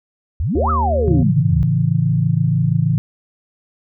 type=exponential two-way sweep; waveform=sine; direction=up then down; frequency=63.2 to 1339 to 63.2 Hz; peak=-16 dBFS; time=0.4-1.63 s; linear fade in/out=0 ms; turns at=0.7 s
type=harmonic tone; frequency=77.5 Hz; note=D#2; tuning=6 cents flat; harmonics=1 / 3 / 5 / 7 / 9; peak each=-17 / -27 / -31 / -34 / -36 dBFS; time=0.55-1.23 s; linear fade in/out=5 ms
type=chord; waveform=sine; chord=A major; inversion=none; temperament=equal; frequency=110 / 138.59 / 164.81 Hz; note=A2 / C#3 / E3; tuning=0 / 0 / 0 cents; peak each=-19 / -17 / -17 dBFS; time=1.08-2.98 s; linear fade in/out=0 ms
effects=none